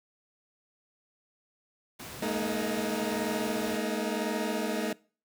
pink noise, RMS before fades -42 dBFS, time 1.99-3.78 s, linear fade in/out 10 ms
20% pulse chord, Ab suspended second, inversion none, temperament equal with one note detuned, 212.1 / 233.1 / 311.1 Hz, Ab3 / Bb3 / Eb4, +37 / 0 / 0 cents, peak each -27 / -29 / -30 dBFS, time 2.22-4.93 s, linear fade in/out 5 ms
effects noise-tail reverb RT60 0.4 s tail -23 dB re dry + high-pass 100 Hz 12 dB/octave

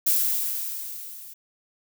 violet noise with level ramp, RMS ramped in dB -20 to -43 dBFS, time 0.06-1.34 s, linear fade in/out 10 ms, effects none

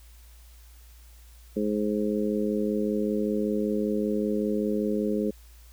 harmonic tone, 105.2 Hz, G#2, 23 cents sharp, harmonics 2 / 3 / 4 / 5, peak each -27 / -31 / -29 / -33 dBFS, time 1.56-5.31 s, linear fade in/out 10 ms, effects added 58 Hz sine -48 dBFS peak until 5.72 s + white hiss -58 dBFS RMS until 5.72 s

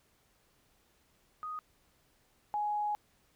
sine tone pair in turn, 1244.5 / 834.9 Hz, D#6 / G#5, 0 / +9 cents, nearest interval perfect fifth, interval 691 cents, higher first, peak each -37 / -30 dBFS, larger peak second, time 1.43-1.59 / 2.54-2.95 s, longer second, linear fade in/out 0 ms, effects pink hiss -70 dBFS RMS until 3.35 s

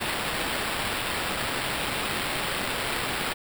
white noise with sample-and-hold, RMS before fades -29 dBFS, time 0-3.34 s, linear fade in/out 20 ms, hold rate 6300 Hz, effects none

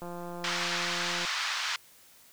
click train, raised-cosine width 1 ms, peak -27 dBFS, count 215, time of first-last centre 0.02-1.25 s, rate 174 Hz
pink band-pass noise, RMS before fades -32 dBFS, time 0.44-1.76 s, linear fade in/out 2 ms, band 1100 to 5800 Hz, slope 24 dB/octave
effects white hiss -57 dBFS RMS until 2.32 s

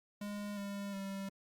square tone with pitch steps, 205.5 / 200.5 / 195.54 Hz, G#3 / G3 / G3, -18 / +39 / -4 cents, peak -40 dBFS, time 0.21-1.29 s, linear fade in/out 5 ms, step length 360 ms, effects Opus 48 kbps

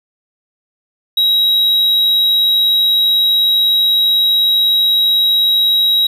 triangle tone, 3839 Hz, B7, 50 cents flat, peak -8 dBFS, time 1.17-6.07 s, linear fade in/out 5 ms, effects none

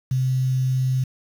sine tone with quantisation, 129.7 Hz, C3, 15 cents flat, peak -18 dBFS, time 0.11-1.04 s, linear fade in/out 5 ms, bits 7, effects none

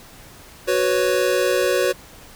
square chord, F# suspended fourth, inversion none, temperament equal, 370 / 493.9 / 554.4 Hz, F#4 / B4 / C#5, 0 / 0 / 0 cents, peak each -22 dBFS, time 0.67-1.93 s, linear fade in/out 20 ms, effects pink hiss -44 dBFS RMS until 2.35 s

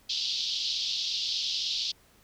white band-pass noise, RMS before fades -31 dBFS, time 0.09-1.92 s, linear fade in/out 10 ms, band 3100 to 5100 Hz, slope 48 dB/octave, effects pink hiss -61 dBFS RMS until 2.23 s

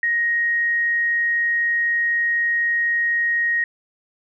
sine tone, 1876 Hz, A#6, 11 cents sharp, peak -17 dBFS, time 0.03-3.64 s, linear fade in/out 2 ms, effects none

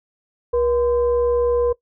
sine tone with frequency modulation, 481.4 Hz, B4, 44 cents flat, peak -15 dBFS, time 0.53-1.73 s, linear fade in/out 10 ms, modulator 546 Hz, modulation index 0.35, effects noise-tail reverb RT60 0.1 s tail -19 dB re dry

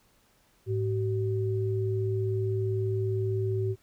sine tone pair together, 106.9 / 380.9 Hz, A2 / G4, -49 / -50 cents, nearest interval octave + minor seventh, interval 2199 cents, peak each -27 / -30 dBFS, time 0.66-3.76 s, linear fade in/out 50 ms, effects pink hiss -65 dBFS RMS until 3.82 s

